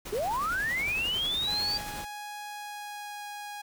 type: noise with tremolo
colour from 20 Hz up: pink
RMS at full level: -39 dBFS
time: 0.05-2.05 s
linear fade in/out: 10 ms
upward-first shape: sine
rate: 11 Hz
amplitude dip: 35%
type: linear sweep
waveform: sine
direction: up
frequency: 378 to 4699 Hz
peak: -27 dBFS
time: 0.12-1.78 s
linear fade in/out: 10 ms
type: tone with pitch glide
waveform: sawtooth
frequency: 831 to 825.3 Hz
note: G#5 to G#5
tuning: +1 to -11 cents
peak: -34 dBFS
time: 1.47-3.62 s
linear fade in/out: 10 ms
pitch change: -12 cents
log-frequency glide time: 2.49-3.25 s
effects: none